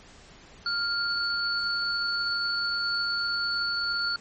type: tone pair together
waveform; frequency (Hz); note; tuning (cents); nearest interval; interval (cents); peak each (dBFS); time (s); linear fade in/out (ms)
sine; 1400 / 4445; F6 / C#8; +4 / +4; octave + minor sixth; 2000; -28; 0.66-4.16; 2
effects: pink hiss -51 dBFS RMS until 4.2 s + MP3 32 kbps